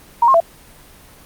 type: tone with pitch steps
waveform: sine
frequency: 940 / 1068 / 670 Hz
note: A#5 / C6 / E5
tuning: +14 / +35 / +28 cents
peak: -8 dBFS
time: 0.22-0.403 s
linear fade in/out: 5 ms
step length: 61 ms
effects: pink hiss -44 dBFS RMS until 1.25 s + Opus 24 kbps